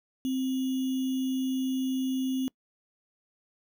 sine tone with sample-and-hold, 261.6 Hz, C4, in tune, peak -26 dBFS, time 0.25-2.48 s, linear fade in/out 0 ms, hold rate 3150 Hz, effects noise-tail reverb RT60 0.1 s tail -25 dB re dry

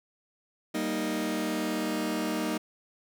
sawtooth chord, Eb major, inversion first, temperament just, 194.45 / 233.3 / 311.1 Hz, G3 / Bb3 / Eb4, -14 / +2 / 0 cents, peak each -31 / -29 / -27 dBFS, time 0.74-2.58 s, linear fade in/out 10 ms, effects none

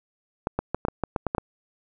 clicks, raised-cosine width 1 ms, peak -10 dBFS, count 10, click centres 0.471 / 0.59 / 0.746 / 0.851 / 0.884 / 1.037 / 1.162 / 1.267 / 1.349 / 1.382 s, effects none

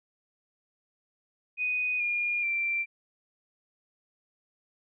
sine tone with pitch steps, 2489 / 2421 / 2355 Hz, D#7 / D#7 / D7, 0 / -48 / +4 cents, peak -26 dBFS, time 1.57-2.86 s, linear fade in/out 50 ms, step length 430 ms, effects none

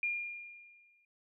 sine tone with exponential decay, 2410 Hz, D7, 44 cents sharp, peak -29 dBFS, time 0.03-1.05 s, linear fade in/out 2 ms, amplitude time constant 220 ms, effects none

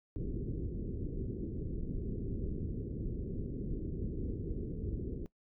pink low-pass noise, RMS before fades -38 dBFS, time 0.16-5.26 s, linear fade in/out 0 ms, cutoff 430 Hz, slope 48 dB/octave, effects noise-tail reverb RT60 0.1 s tail -19 dB re dry

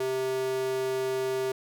square tone with high-pass filter, 130.81 Hz, C3, in tune, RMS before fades -29 dBFS, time 0-1.52 s, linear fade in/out 5 ms, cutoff 390 Hz, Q 2.8, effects none

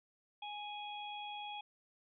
harmonic tone, 830.6 Hz, G#5, in tune, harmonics 1 / 3 / 4, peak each -44 / -50 / -48 dBFS, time 0.42-1.61 s, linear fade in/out 5 ms, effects none

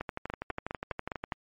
two click trains, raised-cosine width 0.5 ms, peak -19 / -19 dBFS, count 17 / 6, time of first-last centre 0.01-1.321 / 0.3-1.322 s, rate 12.2 / 4.89 Hz, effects MP3 48 kbps

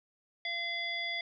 harmonic tone, 685 Hz, F5, 34 cents flat, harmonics 1 / 3 / 5 / 7, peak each -44 / -35 / -38 / -44 dBFS, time 0.45-1.21 s, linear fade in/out 2 ms, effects none

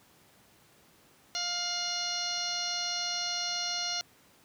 harmonic tone with a mistuned harmonic, 703 Hz, F5, 11 cents sharp, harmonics 1 / 2 / 3 / 4 / 5 / 6 / 7 / 8 / 9, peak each -41 / -41 / -43 / -40 / -42 / -34 / -46 / -37 / -45 dBFS, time 1.35-4.01 s, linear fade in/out 0 ms, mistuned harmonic 4, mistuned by +36 cents, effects pink hiss -61 dBFS RMS until 4.44 s + high-pass 100 Hz 12 dB/octave

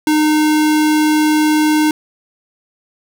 square tone, 306 Hz, D#4, 29 cents flat, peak -11 dBFS, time 0.07-1.91 s, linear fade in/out 2 ms, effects none

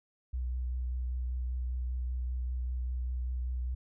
sine tone with vibrato, 62.2 Hz, B1, 13 cents sharp, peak -31 dBFS, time 0.33-3.75 s, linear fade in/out 10 ms, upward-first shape triangle, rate 5.1 Hz, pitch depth 20 cents each way, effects none

